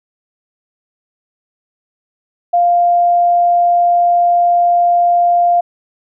sine tone, 698.5 Hz, F5, in tune, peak -8 dBFS, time 2.53-5.61 s, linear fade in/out 10 ms, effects none

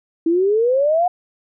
sine exponential sweep, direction up, 321.6 to 732 Hz, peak -13 dBFS, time 0.26-1.08 s, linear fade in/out 5 ms, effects none

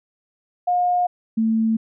sine tone pair in turn, 715 / 223 Hz, F5 / A3, +41 / +23 cents, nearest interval octave + minor sixth, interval 2018 cents, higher first, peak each -16 dBFS, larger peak neither, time 0.67-1.07 / 1.37-1.77 s, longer neither, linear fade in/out 10 ms, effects none

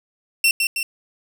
sawtooth tone with echo, 2710 Hz, E7, 47 cents sharp, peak -10 dBFS, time 0.44-0.51 s, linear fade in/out 2 ms, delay 160 ms, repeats 2, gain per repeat -4 dB, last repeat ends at 0.83 s, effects none

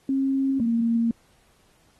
sine tone pair in turn, 270 / 231.1 Hz, C#4 / A#3, -45 / -15 cents, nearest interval minor third, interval 270 cents, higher first, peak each -20 / -19 dBFS, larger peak second, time 0.09-0.6 / 0.6-1.11 s, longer neither, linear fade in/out 2 ms, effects pink hiss -62 dBFS RMS until 1.99 s + AAC 32 kbps

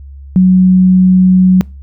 sine tone, 185 Hz, F#3, in tune, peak -3 dBFS, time 0.36-1.61 s, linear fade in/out 0 ms, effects noise-tail reverb RT60 0.3 s tail -26 dB re dry + added 69 Hz sine -28 dBFS peak until 1.82 s

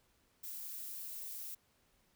violet noise, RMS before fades -45 dBFS, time 0.43-1.55 s, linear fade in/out 10 ms, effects pink hiss -73 dBFS RMS until 2.15 s

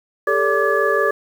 sine tone cluster, 401.5 / 447.1 / 574 / 1173 / 1701 Hz, G4 / A4 / D5 / D6 / G#6, +41 / +28 / -40 / -2 / +41 cents, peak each -21 dBFS, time 0.27-1.11 s, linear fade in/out 5 ms, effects 7-bit

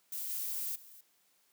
violet noise with level steps, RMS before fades -39 / -37 / -55 dBFS, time 0.12-1.01 s, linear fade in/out 5 ms, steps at 0.29 / 0.75 s, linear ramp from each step 10 ms, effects white hiss -71 dBFS RMS until 1.52 s + high-pass 150 Hz 12 dB/octave

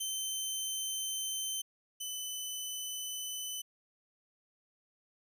15% pulse tone pair in turn, 3087 / 3015 Hz, G7 / F#7, -27 / +32 cents, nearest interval unison, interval 41 cents, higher first, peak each -27 / -30 dBFS, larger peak first, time 0-1.62 / 2-3.62 s, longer neither, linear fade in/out 10 ms, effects none

